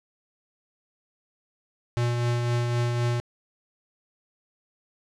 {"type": "tone with tremolo", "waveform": "square", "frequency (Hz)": 120, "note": "B2", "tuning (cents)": -49, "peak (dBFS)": -22, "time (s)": [1.97, 3.2], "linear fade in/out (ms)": 0, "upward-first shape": "triangle", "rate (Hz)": 3.9, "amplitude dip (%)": 35, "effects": ["low-pass 7000 Hz 12 dB/octave"]}